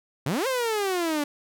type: exponential two-way sweep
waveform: sawtooth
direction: up then down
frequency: 123.47 to 540 to 285.1 Hz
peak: -20 dBFS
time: 0.26-1.24 s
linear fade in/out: 5 ms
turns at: 0.47 s
effects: none